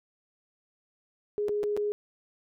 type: tone with dropouts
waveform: sine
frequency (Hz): 415.3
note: G#4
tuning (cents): 0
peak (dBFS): -26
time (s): 1.38-1.92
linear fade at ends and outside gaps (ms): 0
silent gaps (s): 1.484-1.492 / 1.632-1.638 / 1.766-1.774
effects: none